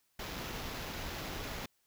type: noise with sample-and-hold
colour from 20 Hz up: pink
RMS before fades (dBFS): -41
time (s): 0.19-1.66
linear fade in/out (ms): 5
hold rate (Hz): 8820
effects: white hiss -75 dBFS RMS until 1.86 s